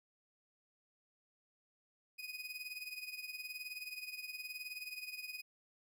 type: tone with tremolo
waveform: 30% pulse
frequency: 2494 Hz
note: D#7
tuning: 3 cents sharp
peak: -38 dBFS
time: 2.18-5.42 s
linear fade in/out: 20 ms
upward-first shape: triangle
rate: 19 Hz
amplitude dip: 80%
effects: none